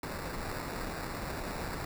pink noise with sample-and-hold, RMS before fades -38 dBFS, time 0.03-1.85 s, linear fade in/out 2 ms, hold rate 3150 Hz, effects none

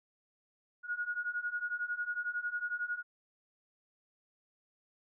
sine beating tone pair, 1439 / 1450 Hz, F#6 / F#6, -49 / -35 cents, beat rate 11 Hz, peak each -38 / -36 dBFS, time 0.83-3.03 s, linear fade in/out 50 ms, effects none

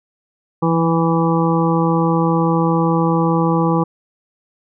harmonic tone with a mistuned harmonic, 164.81 Hz, E3, in tune, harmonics 1 / 2 / 3 / 5 / 6 / 7, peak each -16 / -19 / -21 / -23 / -24 / -24 dBFS, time 0.62-3.84 s, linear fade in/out 10 ms, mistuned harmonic 1, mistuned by +26 cents, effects none

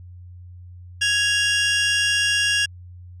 sawtooth tone pair together, 1661.2 / 2794 Hz, G#6 / F7, 0 / 0 cents, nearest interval major sixth, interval 900 cents, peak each -17 dBFS, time 1.01-2.66 s, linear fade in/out 10 ms, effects added 89 Hz sine -38 dBFS peak until 3.2 s + resampled to 22050 Hz

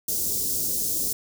white band-stop noise, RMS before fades -26 dBFS, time 0.08-1.13 s, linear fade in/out 5 ms, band 470 to 5300 Hz, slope 24 dB/octave, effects none

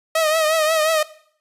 sawtooth tone with vibrato, 631 Hz, D#5, 24 cents sharp, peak -12 dBFS, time 0.15-1.03 s, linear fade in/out 5 ms, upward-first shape triangle, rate 5.6 Hz, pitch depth 71 cents each way, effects noise-tail reverb RT60 0.6 s tail -18 dB re dry + resampled to 32000 Hz

